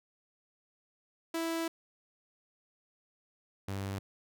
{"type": "tone pair in turn", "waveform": "sawtooth", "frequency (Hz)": [329.6, 97.99], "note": ["E4", "G2"], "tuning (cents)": [0, 0], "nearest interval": "octave + major sixth", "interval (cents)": 2100, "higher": "first", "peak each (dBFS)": [-28, -31], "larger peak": "first", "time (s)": [[1.34, 1.68], [3.68, 3.99]], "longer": "first", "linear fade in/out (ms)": 5, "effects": []}